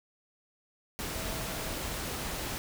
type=tone in noise; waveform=sine; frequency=648 Hz; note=E5; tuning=30 cents flat; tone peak=-46 dBFS; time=1.16-1.74 s; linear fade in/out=0 ms; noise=pink; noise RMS=-36 dBFS; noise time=0.99-2.58 s; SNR=-13 dB; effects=none